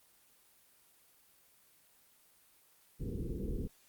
pink low-pass noise, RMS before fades -38 dBFS, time 2.99-3.68 s, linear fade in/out 20 ms, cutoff 480 Hz, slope 96 dB/octave, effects white hiss -66 dBFS RMS until 3.88 s + Opus 24 kbps

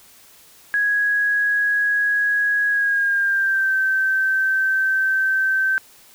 sine tone with pitch glide, 1661.2 to 1550 Hz, G#6 to G6, 0 to -20 cents, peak -16 dBFS, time 0.74-5.78 s, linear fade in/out 0 ms, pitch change -120 cents, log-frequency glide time 2.69-3.75 s, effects white hiss -49 dBFS RMS until 6.14 s

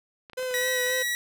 clicks, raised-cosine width 0.3 ms, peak -29 dBFS, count 10, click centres 0.298 / 0.333 / 0.395 / 0.428 / 0.511 / 0.546 / 0.614 / 0.681 / 0.866 / 0.9 s
45% pulse tone with vibrato, 506 Hz, B4, 42 cents sharp, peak -28 dBFS, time 0.37-1.03 s, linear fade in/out 10 ms, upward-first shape sine, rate 3.8 Hz, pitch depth 23 cents each way
sawtooth tone, 1928 Hz, B6, 42 cents flat, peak -22 dBFS, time 0.54-1.15 s, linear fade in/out 0 ms
effects none

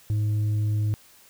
triangle tone with tanh clipping, 105.8 Hz, G#2, 33 cents sharp, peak -22 dBFS, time 0.1-0.94 s, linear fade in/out 0 ms, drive 8 dB, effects white hiss -54 dBFS RMS until 1.29 s

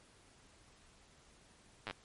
slowing click train, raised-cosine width 0.3 ms, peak -24 dBFS, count 5, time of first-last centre 1.87-1.91 s, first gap 9 ms, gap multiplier 1.07, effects pink hiss -64 dBFS RMS until 2.04 s + MP3 48 kbps

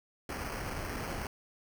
pink noise with sample-and-hold, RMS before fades -38 dBFS, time 0.29-1.27 s, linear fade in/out 2 ms, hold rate 3675 Hz, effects none

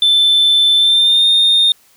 sine tone with pitch glide, 3531 to 3656 Hz, A7 to A#7, +5 to -34 cents, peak -6 dBFS, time 0.02-1.72 s, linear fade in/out 2 ms, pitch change +61 cents, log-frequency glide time 0.77-1.26 s, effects tanh soft clip ceiling -6 dBFS + white hiss -51 dBFS RMS until 1.96 s

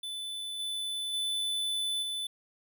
square tone with level steps, 3501 Hz, A7, 9 cents flat, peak -36 / -33 / -30 / -33 dBFS, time 0.03-2.27 s, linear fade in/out 5 ms, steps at 0.59 / 1.13 / 2.02 s, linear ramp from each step 10 ms, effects none

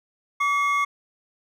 triangle tone pair together, 1144 / 2160 Hz, D6 / C#7, -46 / -45 cents, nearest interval major seventh, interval 1101 cents, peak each -19 / -23 dBFS, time 0.4-0.85 s, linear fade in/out 10 ms, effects none

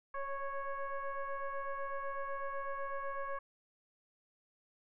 sine tone with frequency modulation, 550 Hz, C#5, 14 cents flat, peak -36 dBFS, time 0.14-3.39 s, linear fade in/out 5 ms, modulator 554 Hz, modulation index 1.7, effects none

